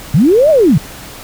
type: linear two-way sweep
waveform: sine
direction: up then down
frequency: 118.6 to 650 to 118.6 Hz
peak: -5 dBFS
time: 0.14-0.78 s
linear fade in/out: 5 ms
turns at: 0.5 s
effects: pink hiss -31 dBFS RMS until 1.23 s